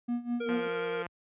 triangle tone with tremolo, 240 Hz, B3, 49 cents flat, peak -25 dBFS, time 0.08-0.68 s, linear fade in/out 10 ms, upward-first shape sine, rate 4.9 Hz, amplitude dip 85%
square tone with vibrato, 466.2 Hz, A#4, in tune, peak -32 dBFS, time 0.4-1.03 s, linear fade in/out 10 ms, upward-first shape sine, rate 9.6 Hz, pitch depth 19 cents each way
click train, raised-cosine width 0.5 ms, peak -24 dBFS, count 101, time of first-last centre 0.49-1.065 s, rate 174 Hz
effects high-pass 60 Hz 12 dB/octave + resampled to 8000 Hz

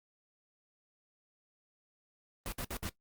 pink noise bursts, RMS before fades -38 dBFS, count 4, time 2.46-2.891 s, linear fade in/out 0 ms, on 62 ms, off 61 ms, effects noise-tail reverb RT60 0.1 s tail -17 dB re dry + Opus 32 kbps

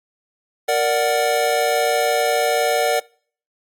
square chord, Bb augmented, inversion none, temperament equal, 466.2 / 587.3 / 740 Hz, Bb4 / D5 / F#5, 0 / 0 / 0 cents, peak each -22 / -21 / -21 dBFS, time 0.68-3 s, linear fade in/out 10 ms, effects noise-tail reverb RT60 0.5 s tail -25 dB re dry + AAC 64 kbps

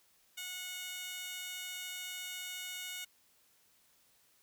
15% pulse tone with high-pass filter, 731 Hz, F#5, 21 cents flat, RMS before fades -43 dBFS, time 0.37-3.05 s, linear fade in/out 10 ms, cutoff 3000 Hz, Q 0.95, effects white hiss -69 dBFS RMS until 4.42 s

